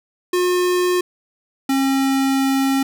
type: tone pair in turn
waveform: square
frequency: 359.5 / 269.9 Hz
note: F#4 / C#4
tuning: -50 / -46 cents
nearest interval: perfect fourth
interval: 496 cents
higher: first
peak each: -16 / -16 dBFS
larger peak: neither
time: 0.33-1.01 / 1.69-2.83 s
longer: second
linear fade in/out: 5 ms
effects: none